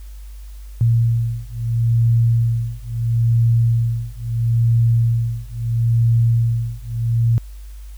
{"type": "beating tone pair", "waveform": "sine", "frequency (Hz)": [115.6, 116.35], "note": ["A#2", "A#2"], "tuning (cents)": [-14, -3], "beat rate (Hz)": 0.75, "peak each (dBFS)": -17, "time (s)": [0.81, 7.38], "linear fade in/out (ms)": 0, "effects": ["added 50 Hz sine -32 dBFS peak until 7.97 s", "white hiss -52 dBFS RMS until 7.97 s"]}